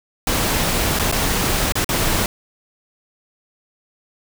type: noise with dropouts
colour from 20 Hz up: pink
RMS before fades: -19 dBFS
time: 0.27-2.26 s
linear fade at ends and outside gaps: 2 ms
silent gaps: 0.99-0.995 / 1.115-1.124 / 1.722-1.754 / 1.845-1.89 s
effects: none